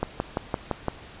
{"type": "click train", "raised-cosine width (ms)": 1, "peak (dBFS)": -10, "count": 6, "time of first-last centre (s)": [0.03, 0.883], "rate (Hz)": 5.86, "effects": ["pink hiss -45 dBFS RMS until 1.2 s", "resampled to 8000 Hz"]}